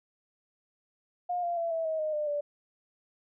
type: tone with pitch steps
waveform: sine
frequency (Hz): 712 / 692.1 / 672.8 / 654 / 635.8 / 618 / 600.8 / 584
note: F5 / F5 / E5 / E5 / D#5 / D#5 / D5 / D5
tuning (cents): +33 / -16 / +35 / -14 / +37 / -12 / +39 / -10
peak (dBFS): -28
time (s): 1.29-2.41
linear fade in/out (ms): 10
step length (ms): 140
effects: none

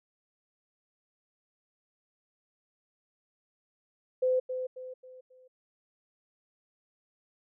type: tone with echo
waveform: sine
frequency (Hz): 511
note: C5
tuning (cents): -41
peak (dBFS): -23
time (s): 4.22-4.4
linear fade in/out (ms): 10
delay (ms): 270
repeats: 4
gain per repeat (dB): -8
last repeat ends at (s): 5.48
effects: none

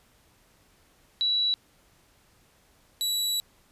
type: tone pair in turn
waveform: sine / sawtooth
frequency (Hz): 3923 / 3923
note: B7 / B7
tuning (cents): -12 / -12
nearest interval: unison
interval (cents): 0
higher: neither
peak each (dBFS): -22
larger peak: neither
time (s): 1.21-1.54 / 3.01-3.4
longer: second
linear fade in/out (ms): 0
effects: pink hiss -62 dBFS RMS until 3.71 s + resampled to 32000 Hz

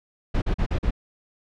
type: noise bursts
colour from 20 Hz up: brown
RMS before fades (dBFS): -22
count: 5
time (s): 0.34-0.908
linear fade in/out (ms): 10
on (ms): 80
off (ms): 42
effects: low-pass 4000 Hz 12 dB/octave

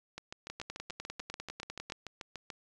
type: two click trains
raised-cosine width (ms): 0.2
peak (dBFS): -24 / -23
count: 17 / 15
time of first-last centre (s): 0.18-2.502 / 0.5-1.9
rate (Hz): 6.89 / 10
effects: resampled to 24000 Hz

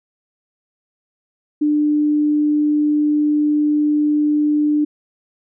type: tone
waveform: sine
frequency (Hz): 298.3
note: D4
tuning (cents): +27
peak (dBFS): -13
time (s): 1.61-4.85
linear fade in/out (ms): 10
effects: none

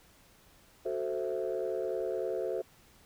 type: chord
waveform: sine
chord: F# half-diminished seventh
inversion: none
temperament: equal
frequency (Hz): 370 / 440 / 523.3 / 659.3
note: F#4 / A4 / C5 / E5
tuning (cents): 0 / 0 / 0 / 0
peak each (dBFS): -35 / -35 / -35 / -38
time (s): 0.85-2.62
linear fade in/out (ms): 10
effects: tanh soft clip ceiling -24 dBFS + pink hiss -61 dBFS RMS until 3.05 s

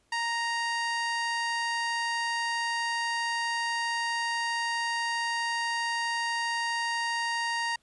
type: harmonic tone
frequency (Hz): 932.3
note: A#5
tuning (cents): 0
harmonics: 1 / 2 / 3 / 4 / 5 / 6 / 7 / 8 / 9 / 10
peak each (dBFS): -31 / -31 / -38 / -46 / -38 / -48 / -47 / -52 / -54 / -49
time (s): 0.12-7.76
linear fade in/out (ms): 5
effects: pink hiss -69 dBFS RMS until 7.82 s + resampled to 24000 Hz

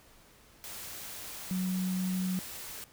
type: tone in noise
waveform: sine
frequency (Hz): 185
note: F#3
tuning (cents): 0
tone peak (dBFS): -29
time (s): 1.51-2.39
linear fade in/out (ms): 0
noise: white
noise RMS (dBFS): -43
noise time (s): 0.64-2.84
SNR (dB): +11
effects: pink hiss -59 dBFS RMS until 2.92 s

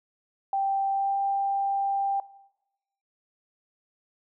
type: tone with pitch glide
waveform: sine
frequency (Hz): 784 to 790.8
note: G5 to G5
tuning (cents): 0 to +15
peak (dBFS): -23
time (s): 0.53-2.2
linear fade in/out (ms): 2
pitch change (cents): +15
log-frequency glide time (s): 0.92-1.17
effects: noise-tail reverb RT60 0.9 s tail -19 dB re dry

